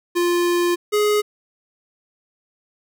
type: tone pair in turn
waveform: square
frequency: 349.2 / 418.5 Hz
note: F4 / G#4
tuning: 0 / +13 cents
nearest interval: minor third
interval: 313 cents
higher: second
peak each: -17 / -16 dBFS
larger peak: second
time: 0.15-0.76 / 0.92-1.22 s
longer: first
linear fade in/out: 20 ms
effects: none